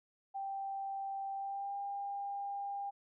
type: tone with pitch glide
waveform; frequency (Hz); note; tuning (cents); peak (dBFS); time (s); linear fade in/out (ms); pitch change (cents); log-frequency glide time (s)
sine; 784 to 800.9; G5 to G5; 0 to +37; -37; 0.34-2.91; 20; +37; 1.35-1.76
effects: none